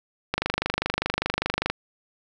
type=click train; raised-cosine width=0.3 ms; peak=-7 dBFS; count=35; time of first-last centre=0.34-1.7 s; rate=25 Hz; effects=none